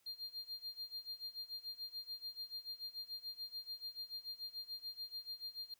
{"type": "tone with tremolo", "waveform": "triangle", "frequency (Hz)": 4200, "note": "C8", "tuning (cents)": 6, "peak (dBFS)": -40, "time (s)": [0.06, 5.74], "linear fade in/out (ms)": 5, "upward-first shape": "sine", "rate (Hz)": 6.9, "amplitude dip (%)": 90, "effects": ["white hiss -75 dBFS RMS until 5.79 s"]}